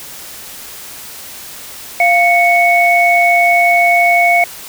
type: tone pair together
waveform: sine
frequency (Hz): 695.3 / 2217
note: F5 / C#7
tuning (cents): -8 / 0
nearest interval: octave + minor sixth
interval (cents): 2008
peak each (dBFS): -10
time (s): 2-4.44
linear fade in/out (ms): 2
effects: white hiss -31 dBFS RMS until 4.68 s